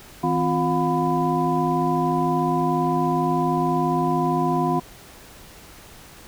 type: tone cluster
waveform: sine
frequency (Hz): 161.4 / 258.7 / 352.4 / 717 / 999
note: E3 / C4 / F4 / F5 / B5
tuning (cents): -36 / -19 / +16 / +45 / +20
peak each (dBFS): -25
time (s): 0.23-4.8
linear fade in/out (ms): 10
effects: pink hiss -45 dBFS RMS until 6.27 s